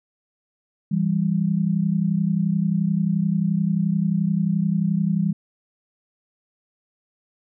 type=tone pair together; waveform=sine; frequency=166.2 / 197.65 Hz; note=E3 / G3; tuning=+15 / +15 cents; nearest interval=minor third; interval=300 cents; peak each=-21 / -21 dBFS; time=0.91-5.33 s; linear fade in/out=10 ms; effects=none